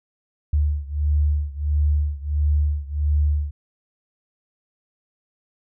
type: beating tone pair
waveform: sine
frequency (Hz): 73.42 / 74.92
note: D2 / D2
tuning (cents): 0 / +35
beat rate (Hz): 1.5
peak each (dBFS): -20 / -22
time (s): 0.53-3.51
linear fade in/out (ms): 5
effects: none